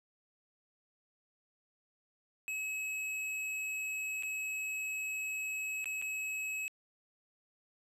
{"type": "tone with dropouts", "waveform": "square", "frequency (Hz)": 2569, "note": "E7", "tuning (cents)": -45, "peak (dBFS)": -36, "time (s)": [2.48, 6.68], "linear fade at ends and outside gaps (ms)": 0, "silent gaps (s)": [[4.225, 4.233], [5.843, 5.857], [6.016, 6.023]], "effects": ["low-pass 12000 Hz 12 dB/octave"]}